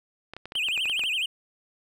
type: clicks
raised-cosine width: 0.3 ms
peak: -22 dBFS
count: 11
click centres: 0.336 / 0.366 / 0.456 / 0.521 / 0.554 / 0.686 / 0.777 / 0.856 / 0.897 / 0.994 / 1.037 s
type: tone with vibrato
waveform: triangle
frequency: 2794 Hz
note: F7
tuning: in tune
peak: -23 dBFS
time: 0.55-1.26 s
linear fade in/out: 5 ms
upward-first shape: sine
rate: 12 Hz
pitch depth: 230 cents each way
effects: none